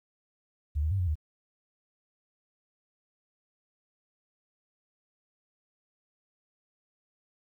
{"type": "tone with pitch steps", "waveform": "sine", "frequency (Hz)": [73.8, 77.7, 97.6, 89.6, 76.7], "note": ["D2", "D#2", "G2", "F2", "D#2"], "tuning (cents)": [9, -2, -7, 45, -24], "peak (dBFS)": -25, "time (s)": [0.75, 1.155], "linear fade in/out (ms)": 20, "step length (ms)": 81, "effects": ["11-bit"]}